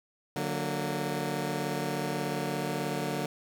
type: chord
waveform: 15% pulse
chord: D augmented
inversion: none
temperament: just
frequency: 146.83 / 183.54 / 229.4 Hz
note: D3 / F#3 / A#3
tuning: 0 / -14 / -28 cents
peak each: -27 / -29 / -30 dBFS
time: 0.36-3.26 s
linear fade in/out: 2 ms
effects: none